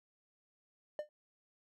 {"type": "tone with exponential decay", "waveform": "triangle", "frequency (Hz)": 600, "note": "D5", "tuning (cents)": 37, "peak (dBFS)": -30, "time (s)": [0.99, 1.09], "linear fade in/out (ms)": 1, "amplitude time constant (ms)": 21, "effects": []}